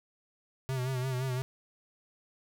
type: tone with vibrato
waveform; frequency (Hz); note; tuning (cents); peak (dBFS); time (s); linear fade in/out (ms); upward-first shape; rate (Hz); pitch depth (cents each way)
square; 129.2; C3; -21; -31; 0.69-1.42; 0; sine; 5.8; 60
effects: none